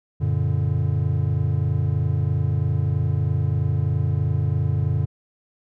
triangle chord, Gb augmented, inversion none, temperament just, 92.5 / 115.62 / 144.53 Hz, Gb2 / Bb2 / D3, 0 / -14 / -27 cents, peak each -21 / -22 / -21 dBFS, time 0.2-5.06 s, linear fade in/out 20 ms, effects none

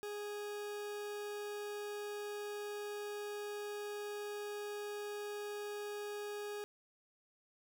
40% pulse tone, 413.9 Hz, G#4, 6 cents flat, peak -40 dBFS, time 0.03-6.64 s, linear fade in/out 0 ms, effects none

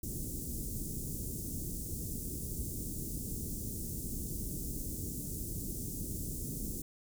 pink band-stop noise, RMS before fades -39 dBFS, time 0.03-6.82 s, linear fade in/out 5 ms, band 340 to 7200 Hz, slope 24 dB/octave, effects none

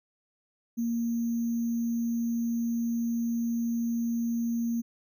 sine tone with sample-and-hold, 233.1 Hz, A#3, in tune, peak -26 dBFS, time 0.77-4.82 s, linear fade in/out 20 ms, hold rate 6300 Hz, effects none

